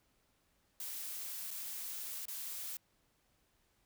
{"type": "noise with dropouts", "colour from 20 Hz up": "blue", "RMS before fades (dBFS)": -43, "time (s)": [0.8, 2.77], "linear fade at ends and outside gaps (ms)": 2, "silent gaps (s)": [[1.507, 1.511], [2.255, 2.282]], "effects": ["pink hiss -75 dBFS RMS until 3.85 s"]}